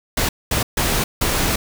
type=noise bursts at uneven times; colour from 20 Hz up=pink; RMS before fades=-19 dBFS; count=4; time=0.17-0.29 / 0.51-0.63 / 0.77-1.04 / 1.21-1.56 s; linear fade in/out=5 ms; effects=none